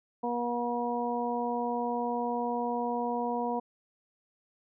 harmonic tone, 240 Hz, B3, 49 cents flat, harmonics 1 / 2 / 3 / 4, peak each -34 / -34 / -34 / -34 dBFS, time 0.23-3.6 s, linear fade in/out 10 ms, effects none

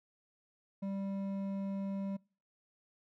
triangle tone with hard clipping, 196 Hz, G3, in tune, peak -37 dBFS, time 0.82-2.17 s, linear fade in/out 10 ms, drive 12 dB, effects noise-tail reverb RT60 0.4 s tail -26 dB re dry

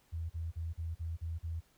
sine tone bursts, 82.41 Hz, E2, in tune, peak -35 dBFS, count 7, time 0.12-1.608 s, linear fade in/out 20 ms, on 180 ms, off 38 ms, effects pink hiss -69 dBFS RMS until 1.77 s

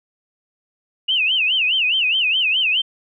sine tone with vibrato, 2794 Hz, F7, in tune, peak -15 dBFS, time 1.08-2.82 s, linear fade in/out 10 ms, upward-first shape sine, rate 4.8 Hz, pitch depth 210 cents each way, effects none

